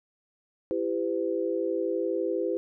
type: tone cluster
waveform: sine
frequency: 335.2 / 395 / 507 Hz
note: E4 / G4 / B4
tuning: +29 / +13 / +45 cents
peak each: -30 dBFS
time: 0.71-2.57 s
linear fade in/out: 0 ms
effects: none